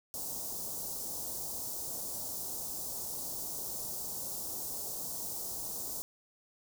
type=band-stop noise; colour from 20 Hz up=white; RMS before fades=-39 dBFS; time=0.14-6.02 s; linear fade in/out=0 ms; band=880 to 5300 Hz; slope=24 dB/octave; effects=none